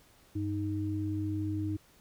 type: tone pair together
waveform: sine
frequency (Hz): 97.99 / 311.1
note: G2 / D#4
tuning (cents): 0 / 0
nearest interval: octave + minor sixth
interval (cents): 2000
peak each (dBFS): -33 / -33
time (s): 0.35-1.77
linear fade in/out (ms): 10
effects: pink hiss -62 dBFS RMS until 2 s